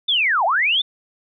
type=linear two-way sweep; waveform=sine; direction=down then up; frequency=3613 to 640 to 3613 Hz; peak=-15 dBFS; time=0.08-0.82 s; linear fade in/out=10 ms; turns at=0.45 s; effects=none